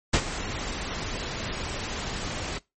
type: noise with ADSR envelope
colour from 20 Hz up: pink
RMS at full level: -19 dBFS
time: 0.13-2.59 s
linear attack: 10 ms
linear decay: 66 ms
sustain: -13 dB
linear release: 17 ms
effects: noise-tail reverb RT60 0.2 s tail -21 dB re dry + MP3 32 kbps